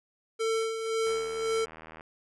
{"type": "tone with tremolo", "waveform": "square", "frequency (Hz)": 447.9, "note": "A4", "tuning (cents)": 31, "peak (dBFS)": -26, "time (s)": [0.39, 1.66], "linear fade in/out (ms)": 20, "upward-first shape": "sine", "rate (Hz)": 1.9, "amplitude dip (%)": 55}
{"type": "click train", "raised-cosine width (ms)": 0.5, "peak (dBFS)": -30, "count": 76, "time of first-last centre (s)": [1.07, 2.009], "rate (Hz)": 79.9}
{"effects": ["resampled to 24000 Hz"]}